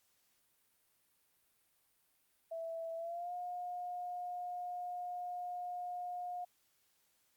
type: tone with pitch glide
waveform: sine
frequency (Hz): 659.3 to 714.8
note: E5 to F5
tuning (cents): 0 to +40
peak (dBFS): -39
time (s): 2.51-6.45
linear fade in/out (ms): 10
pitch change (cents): +140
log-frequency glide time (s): 2.96-3.33
effects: white hiss -75 dBFS RMS until 7.36 s + Opus 48 kbps